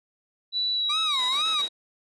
sine tone with pitch glide, 3951 to 3819 Hz, B7 to A#7, 0 to +41 cents, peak -23 dBFS, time 0.52-1.69 s, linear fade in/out 50 ms, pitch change -59 cents, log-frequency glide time 0.73-0.98 s
35% pulse tone with vibrato, 1142 Hz, D6, 49 cents flat, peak -27 dBFS, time 0.89-1.62 s, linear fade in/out 10 ms, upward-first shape sine, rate 2.1 Hz, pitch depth 230 cents each way
pink noise bursts, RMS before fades -40 dBFS, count 4, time 1.19-1.681 s, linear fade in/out 2 ms, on 98 ms, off 33 ms
effects high-pass 400 Hz 12 dB/octave + resampled to 24000 Hz

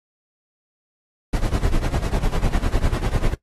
brown noise with tremolo, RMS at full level -17 dBFS, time 1.33-3.34 s, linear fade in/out 2 ms, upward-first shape sine, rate 10 Hz, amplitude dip 80%, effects noise-tail reverb RT60 0.1 s tail -17 dB re dry + AAC 32 kbps

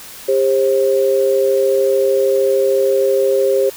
sine tone pair together, 399.9 / 533.1 Hz, G4 / C5, +35 / +32 cents, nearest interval perfect fourth, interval 497 cents, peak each -14 dBFS, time 0.28-3.7 s, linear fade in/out 10 ms, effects white hiss -35 dBFS RMS until 3.76 s

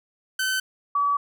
sawtooth / sine tone pair in turn, 1528 / 1143.3 Hz, G6 / D6, -45 / -47 cents, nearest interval perfect fourth, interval 502 cents, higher first, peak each -19 dBFS, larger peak neither, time 0.39-0.6 / 0.95-1.17 s, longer second, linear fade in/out 5 ms, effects none

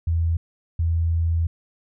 sine tone bursts at uneven times, 83 Hz, E2, 12 cents sharp, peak -18 dBFS, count 2, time 0.07-0.37 / 0.79-1.47 s, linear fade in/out 5 ms, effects none

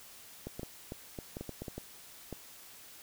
clicks, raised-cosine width 2 ms, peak -26 dBFS, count 12, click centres 0.47 / 0.595 / 0.632 / 0.921 / 1.188 / 1.369 / 1.41 / 1.493 / 1.62 / 1.682 / 1.78 / 2.327 s, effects white hiss -53 dBFS RMS until 3.02 s

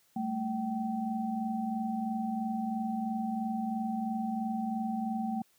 sine tone cluster, 200.1 / 223.1 / 769 Hz, G3 / A3 / G5, +36 / +24 / -33 cents, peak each -40 / -32 / -36 dBFS, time 0.16-5.42 s, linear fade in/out 5 ms, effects white hiss -68 dBFS RMS until 5.58 s + high-pass 60 Hz 12 dB/octave

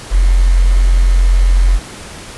sine tone with quantisation, 44 Hz, F1, 14 cents sharp, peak -6 dBFS, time 0.1-1.8 s, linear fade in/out 50 ms, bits 5, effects pink hiss -31 dBFS RMS until 2.37 s + resampled to 24000 Hz

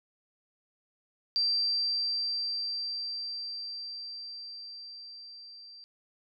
sine tone with level ramp, 4699 Hz, D8, in tune, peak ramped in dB -24 to -47 dBFS, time 1.36-5.84 s, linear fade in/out 0 ms, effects none

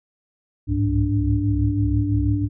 sine tone cluster, 64.7 / 67.9 / 102.4 / 108.5 / 292.1 Hz, C2 / C#2 / G#2 / A2 / D4, -19 / -35 / -24 / -24 / -9 cents, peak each -26 / -28 / -20 / -27 / -23 dBFS, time 0.67-2.49 s, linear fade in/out 50 ms, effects none

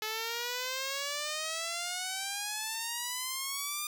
5% pulse exponential sweep, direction up, 429 to 1212 Hz, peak -22 dBFS, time 0.02-3.87 s, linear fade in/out 2 ms, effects none

